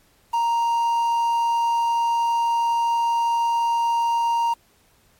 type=tone with quantisation; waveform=triangle; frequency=932.3 Hz; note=A#5; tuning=in tune; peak=-16 dBFS; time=0.33-4.54 s; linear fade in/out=10 ms; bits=7; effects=pink hiss -59 dBFS RMS until 5.19 s + MP3 64 kbps